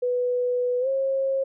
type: tone with pitch glide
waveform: sine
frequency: 493.9 to 538.6 Hz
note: B4 to C#5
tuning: 0 to -50 cents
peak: -21 dBFS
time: 0.02-1.44 s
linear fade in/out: 10 ms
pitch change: +150 cents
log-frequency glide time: 0.8-0.88 s
effects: none